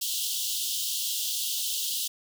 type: high-pass noise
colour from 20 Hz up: pink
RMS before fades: -30 dBFS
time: 0.01-2.08 s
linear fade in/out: 10 ms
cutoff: 2900 Hz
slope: 96 dB/octave
effects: none